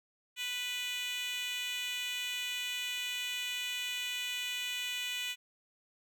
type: tone with high-pass filter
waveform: 10% pulse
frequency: 493.9 Hz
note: B4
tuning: in tune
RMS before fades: -37 dBFS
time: 0.36-5.36 s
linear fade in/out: 50 ms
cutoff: 2800 Hz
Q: 2.4
effects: none